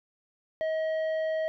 triangle tone with tanh clipping, 635 Hz, D#5, 35 cents sharp, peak -28 dBFS, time 0.61-1.48 s, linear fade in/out 0 ms, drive 12 dB, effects none

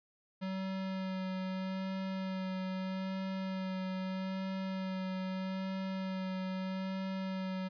square tone with vibrato, 188.9 Hz, F#3, 36 cents sharp, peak -36 dBFS, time 0.41-7.69 s, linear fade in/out 20 ms, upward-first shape sine, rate 0.79 Hz, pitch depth 15 cents each way, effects resampled to 11025 Hz

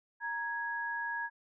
sine tone pair together, 934.5 / 1661.2 Hz, A#5 / G#6, +4 / 0 cents, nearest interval minor seventh, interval 996 cents, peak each -38 / -35 dBFS, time 0.2-1.3 s, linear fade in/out 50 ms, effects none

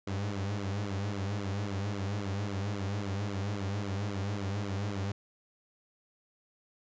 sawtooth tone with flanger, 100 Hz, G2, 35 cents sharp, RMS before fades -34 dBFS, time 0.07-5.12 s, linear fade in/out 5 ms, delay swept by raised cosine 1.1 to 7.1 ms, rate 3.7 Hz, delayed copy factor -0.9, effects resampled to 16000 Hz

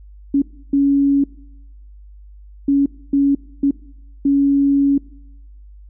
sine tone bursts at uneven times, 279.6 Hz, C#4, 15 cents sharp, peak -11 dBFS, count 6, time 0.34-0.42 / 0.73-1.24 / 2.68-2.86 / 3.13-3.35 / 3.63-3.71 / 4.25-4.98 s, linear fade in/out 5 ms, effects noise-tail reverb RT60 0.9 s tail -23 dB re dry + added 50 Hz sine -38 dBFS peak until 5.89 s

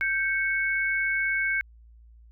sine tone pair together, 1567 / 2211 Hz, G6 / C#7, -1 / -5 cents, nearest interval tritone, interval 596 cents, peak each -26 dBFS, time 0.01-1.61 s, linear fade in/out 0 ms, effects added 57 Hz sine -49 dBFS peak until 2.31 s

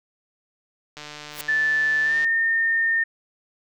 click train, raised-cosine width 0.2 ms, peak -20 dBFS, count 191, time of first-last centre 0.97-2.245 s, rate 149 Hz
white noise with exponential growth, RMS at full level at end -29 dBFS, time 1.29-1.41 s, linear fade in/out 1 ms, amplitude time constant 24 ms
sine tone with pitch glide, 1755 to 1821.1 Hz, A6 to A#6, -5 to -41 cents, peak -18 dBFS, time 1.48-3.04 s, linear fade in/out 10 ms, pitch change +64 cents, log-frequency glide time 2.03-2.2 s
effects none

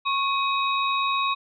sine tone cluster, 1098 / 2527 / 3794 Hz, C#6 / D#7 / A#7, -17 / +26 / +30 cents, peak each -23 / -28 / -29 dBFS, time 0.05-1.35 s, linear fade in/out 20 ms, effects none

